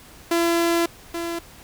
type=tone pair in turn; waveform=sawtooth; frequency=338.3 / 338.3 Hz; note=E4 / E4; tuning=+45 / +45 cents; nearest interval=unison; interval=0 cents; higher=neither; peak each=-14 / -22 dBFS; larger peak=first; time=0.31-0.86 / 1.14-1.39 s; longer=first; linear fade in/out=5 ms; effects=pink hiss -46 dBFS RMS until 1.63 s